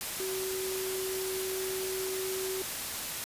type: tone in noise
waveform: sine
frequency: 378.3 Hz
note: F#4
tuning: 38 cents sharp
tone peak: -33 dBFS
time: 0.2-2.62 s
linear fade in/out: 0 ms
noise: white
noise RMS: -36 dBFS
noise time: 0.01-3.24 s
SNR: 0 dB
effects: resampled to 32000 Hz